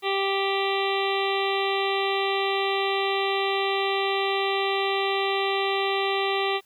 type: harmonic tone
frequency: 392 Hz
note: G4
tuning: in tune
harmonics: 1 / 2 / 3 / 5 / 6 / 7 / 8 / 9 / 10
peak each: -26 / -29 / -31 / -33 / -34 / -34 / -35 / -36 / -36 dBFS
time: 0.02-6.61 s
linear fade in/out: 50 ms
effects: white hiss -62 dBFS RMS until 6.65 s